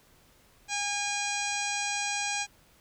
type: harmonic tone with a mistuned harmonic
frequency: 815 Hz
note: G#5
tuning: 33 cents flat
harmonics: 1 / 2 / 3 / 4 / 5 / 6 / 7 / 8 / 9 / 10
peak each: -35 / -38 / -34 / -41 / -40 / -43 / -38 / -38 / -44 / -41 dBFS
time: 0.68-2.47 s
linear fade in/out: 50 ms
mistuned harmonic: 10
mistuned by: -41 cents
effects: pink hiss -61 dBFS RMS until 2.8 s